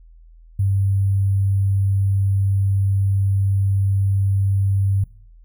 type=tone with sample-and-hold; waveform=sine; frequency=98 Hz; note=G2; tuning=in tune; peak=-15 dBFS; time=0.59-5.04 s; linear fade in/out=5 ms; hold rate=11025 Hz; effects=noise-tail reverb RT60 0.5 s tail -20 dB re dry + added 41 Hz sine -43 dBFS peak until 5.44 s

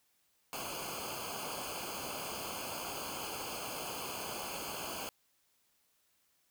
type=noise with comb filter; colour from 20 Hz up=pink; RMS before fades=-41 dBFS; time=0.53-5.09 s; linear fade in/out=0 ms; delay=0.53 ms; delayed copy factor=-1; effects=white hiss -74 dBFS RMS until 6.5 s

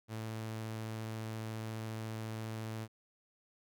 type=tone; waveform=sawtooth; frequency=110.7 Hz; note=A2; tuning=11 cents sharp; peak=-35 dBFS; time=0.08-2.88 s; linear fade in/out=50 ms; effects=none

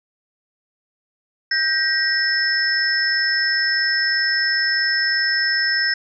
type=tone cluster; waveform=sine; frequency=1575 / 1898 / 5260 Hz; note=G6 / A#6 / E8; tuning=+8 / +31 / -5 cents; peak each=-21 dBFS; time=1.51-5.94 s; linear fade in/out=5 ms; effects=none

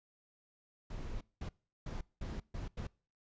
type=noise bursts at uneven times; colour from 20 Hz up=brown; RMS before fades=-41 dBFS; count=6; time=0.9-1.21 / 1.41-1.49 / 1.86-2.01 / 2.21-2.4 / 2.54-2.68 / 2.77-2.87 s; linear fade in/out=5 ms; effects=noise-tail reverb RT60 0.4 s tail -24 dB re dry + resampled to 16000 Hz

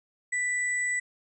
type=tone pair together; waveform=sine; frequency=1975.5 / 7914 Hz; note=B6 / B8; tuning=0 / +3 cents; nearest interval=2 octaves; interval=2403 cents; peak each=-26 / -34 dBFS; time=0.32-1 s; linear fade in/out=10 ms; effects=none

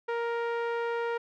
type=tone with low-pass filter; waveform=sawtooth; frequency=467.9 Hz; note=A#4; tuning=6 cents sharp; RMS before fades=-31 dBFS; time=0.08-1.18 s; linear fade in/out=10 ms; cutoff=1800 Hz; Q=0.96; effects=none

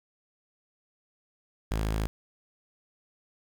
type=tone; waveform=sawtooth; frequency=53.6 Hz; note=A1; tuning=45 cents flat; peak=-23 dBFS; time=1.71-2.07 s; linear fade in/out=0 ms; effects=9-bit

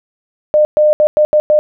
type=tone bursts at uneven times; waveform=sine; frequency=605 Hz; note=D#5; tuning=49 cents flat; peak=-6 dBFS; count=6; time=0.54-0.65 / 0.77-0.93 / 1-1.07 / 1.17-1.25 / 1.33-1.4 / 1.5-1.59 s; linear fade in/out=0 ms; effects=none

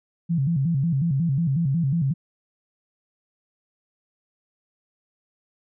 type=tone with vibrato; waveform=sine; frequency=151.3 Hz; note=D#3; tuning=48 cents flat; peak=-19 dBFS; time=0.29-2.14 s; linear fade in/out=20 ms; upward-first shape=square; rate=5.5 Hz; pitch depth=190 cents each way; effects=none

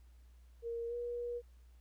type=tone with pitch glide; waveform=sine; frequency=466.2 to 479.9 Hz; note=A#4 to B4; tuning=0 to -50 cents; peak=-37 dBFS; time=0.62-1.42 s; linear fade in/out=50 ms; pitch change=+50 cents; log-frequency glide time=0.88-0.94 s; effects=added 60 Hz sine -57 dBFS peak until 1.8 s + pink hiss -75 dBFS RMS until 1.8 s

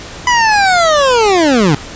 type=linear sweep; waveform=25% pulse; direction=down; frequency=997 to 133.9 Hz; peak=-4 dBFS; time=0.27-1.75 s; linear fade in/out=2 ms; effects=pink hiss -29 dBFS RMS until 1.95 s + resampled to 16000 Hz

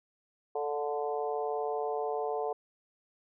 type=harmonic tone with a mistuned harmonic; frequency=146.83 Hz; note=D3; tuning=in tune; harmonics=3 / 4 / 5 / 6 / 7; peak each=-33 / -39 / -35 / -41 / -44 dBFS; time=0.55-2.53 s; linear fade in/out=5 ms; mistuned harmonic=5; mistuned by=-15 cents; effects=none

